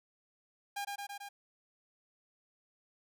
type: tone with echo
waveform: sawtooth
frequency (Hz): 807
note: G#5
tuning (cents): -50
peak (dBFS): -32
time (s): 0.76-0.85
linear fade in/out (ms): 10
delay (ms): 110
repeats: 4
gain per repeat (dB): -2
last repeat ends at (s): 1.29
effects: none